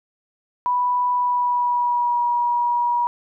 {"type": "tone with pitch glide", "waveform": "sine", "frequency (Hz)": [986, 960.7], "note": ["B5", "B5"], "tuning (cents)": [-3, -48], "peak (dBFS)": -17, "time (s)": [0.66, 3.07], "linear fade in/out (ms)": 0, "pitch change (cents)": -45, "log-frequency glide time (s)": [1.12, 2.2], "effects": []}